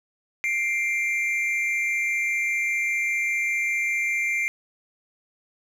triangle tone pair together, 2100 / 2355 Hz, C7 / D7, +6 / +4 cents, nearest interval major second, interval 198 cents, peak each -23 / -24 dBFS, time 0.44-4.48 s, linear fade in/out 0 ms, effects none

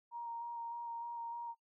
sine tone with vibrato, 937 Hz, A#5, 9 cents sharp, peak -40 dBFS, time 0.11-1.55 s, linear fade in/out 50 ms, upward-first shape square, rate 3.3 Hz, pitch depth 11 cents each way, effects noise-tail reverb RT60 0.1 s tail -20 dB re dry

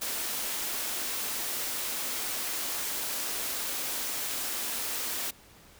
white high-pass noise, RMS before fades -33 dBFS, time 0.01-5.31 s, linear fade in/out 10 ms, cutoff 210 Hz, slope 96 dB/octave, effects pink hiss -55 dBFS RMS until 5.79 s

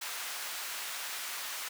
pink high-pass noise, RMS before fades -39 dBFS, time 0.01-1.69 s, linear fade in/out 10 ms, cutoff 1200 Hz, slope 12 dB/octave, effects none

